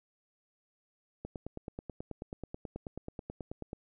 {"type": "click train", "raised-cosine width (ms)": 2, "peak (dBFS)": -26, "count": 24, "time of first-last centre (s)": [1.25, 3.731], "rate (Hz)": 9.27, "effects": []}